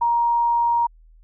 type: tone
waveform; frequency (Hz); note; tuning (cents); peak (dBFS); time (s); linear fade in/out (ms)
sine; 941; A#5; +16; -16; 0.01-0.87; 10
effects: added 40 Hz sine -47 dBFS peak until 1.23 s